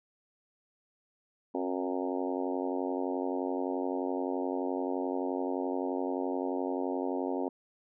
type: harmonic tone with a mistuned harmonic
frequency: 91.6 Hz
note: F#2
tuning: 17 cents flat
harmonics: 3 / 4 / 5 / 6 / 7 / 8 / 9 / 10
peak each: -34 / -36 / -38 / -40 / -41 / -42 / -43 / -44 dBFS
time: 1.54-7.49 s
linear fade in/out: 10 ms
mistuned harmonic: 3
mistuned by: -30 cents
effects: none